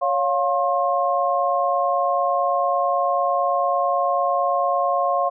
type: tone cluster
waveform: sine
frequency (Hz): 557 / 706 / 1070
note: C#5 / F5 / C6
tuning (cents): +8 / +19 / +38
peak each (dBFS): -23 / -21 / -22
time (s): 0.01-5.3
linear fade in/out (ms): 20
effects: none